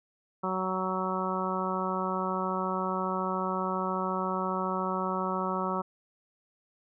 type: harmonic tone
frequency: 186.9 Hz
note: F#3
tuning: 18 cents sharp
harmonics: 1 / 2 / 3 / 4 / 5 / 6 / 7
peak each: -34 / -36 / -37 / -39 / -35 / -35 / -35 dBFS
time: 0.43-5.82 s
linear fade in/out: 10 ms
effects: none